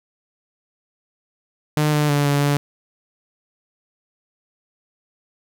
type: tone with pitch steps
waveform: sawtooth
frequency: 151 / 149.1 / 144.5 / 143 / 143.9 Hz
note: D3 / D3 / D3 / D3 / D3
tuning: +48 / +27 / -28 / -46 / -35 cents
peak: -12 dBFS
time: 1.77-2.57 s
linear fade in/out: 0 ms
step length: 160 ms
effects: none